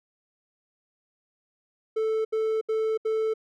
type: tone bursts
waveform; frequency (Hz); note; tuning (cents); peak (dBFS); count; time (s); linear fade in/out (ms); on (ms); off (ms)
triangle; 440; A4; 0; -21; 4; 1.96-3.339; 10; 290; 73
effects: none